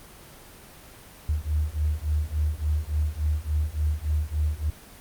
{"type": "beating tone pair", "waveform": "sine", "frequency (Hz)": [74.2, 77.7], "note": ["D2", "D#2"], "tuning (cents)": [18, -2], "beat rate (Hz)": 3.5, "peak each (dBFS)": -26, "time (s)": [1.29, 4.7], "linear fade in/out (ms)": 0, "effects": ["pink hiss -47 dBFS RMS until 5 s", "Opus 24 kbps"]}